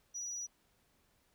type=tone; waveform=sine; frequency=5840 Hz; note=F#8; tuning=24 cents flat; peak=-37 dBFS; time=0.14-0.47 s; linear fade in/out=20 ms; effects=tanh soft clip ceiling -36 dBFS + pink hiss -73 dBFS RMS until 1.34 s